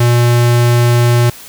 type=tone; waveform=square; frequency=120 Hz; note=B2; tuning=49 cents flat; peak=-8 dBFS; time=0-1.3 s; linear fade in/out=5 ms; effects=white hiss -34 dBFS RMS until 1.48 s